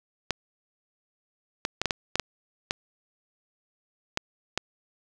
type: clicks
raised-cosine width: 0.2 ms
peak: -8 dBFS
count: 10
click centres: 0.307 / 1.651 / 1.816 / 1.857 / 1.908 / 2.156 / 2.197 / 2.709 / 4.174 / 4.576 s
effects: none